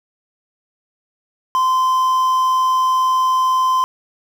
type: tone with quantisation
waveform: triangle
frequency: 1033 Hz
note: C6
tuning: 22 cents flat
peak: -11 dBFS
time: 1.55-3.84 s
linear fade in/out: 0 ms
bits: 6
effects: none